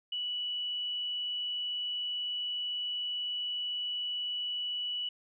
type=tone; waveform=sine; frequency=2951 Hz; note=F#7; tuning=5 cents flat; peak=-32 dBFS; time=0.12-5.09 s; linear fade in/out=5 ms; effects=none